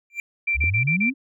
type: tone with exponential growth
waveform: triangle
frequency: 2362 Hz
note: D7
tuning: 9 cents sharp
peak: -20 dBFS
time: 0.1-0.2 s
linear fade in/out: 1 ms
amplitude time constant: 21 ms
type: tone bursts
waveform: sine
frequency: 2352 Hz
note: D7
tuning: 2 cents sharp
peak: -19 dBFS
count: 5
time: 0.47-1.102 s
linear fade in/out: 10 ms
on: 100 ms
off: 33 ms
type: exponential sweep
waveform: sine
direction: up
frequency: 61.74 to 283.5 Hz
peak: -21 dBFS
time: 0.54-1.14 s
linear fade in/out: 50 ms
type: click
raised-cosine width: 3 ms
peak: -21 dBFS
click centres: 0.64 s
effects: none